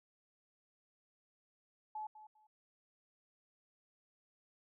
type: tone with echo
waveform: sine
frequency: 858 Hz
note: A5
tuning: 44 cents flat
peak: -40 dBFS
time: 1.95-2.07 s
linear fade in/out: 5 ms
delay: 200 ms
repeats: 2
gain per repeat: -13 dB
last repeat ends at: 2.47 s
effects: none